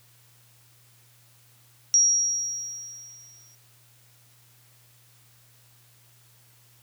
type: tone with exponential decay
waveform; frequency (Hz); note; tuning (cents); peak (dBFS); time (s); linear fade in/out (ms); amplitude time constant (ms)
sine; 5670; F8; +25; -14; 1.94-3.55; 0; 350
effects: added 119 Hz sine -59 dBFS peak until 6.82 s + white hiss -59 dBFS RMS until 6.82 s